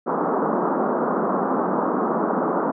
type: band-pass noise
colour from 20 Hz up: pink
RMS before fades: -22 dBFS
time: 0.06-2.72 s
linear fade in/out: 20 ms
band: 190 to 1300 Hz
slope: 48 dB/octave
effects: none